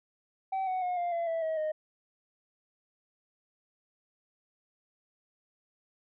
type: tone with pitch steps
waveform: sine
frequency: 767 / 743.9 / 721.4 / 699.7 / 678.6 / 658.1 / 638.3 / 619.1 Hz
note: G5 / F#5 / F#5 / F5 / F5 / E5 / D#5 / D#5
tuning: -38 / +9 / -44 / +3 / -50 / -3 / +44 / -9 cents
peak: -26 dBFS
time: 0.52-1.72 s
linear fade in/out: 10 ms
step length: 150 ms
effects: tanh soft clip ceiling -28 dBFS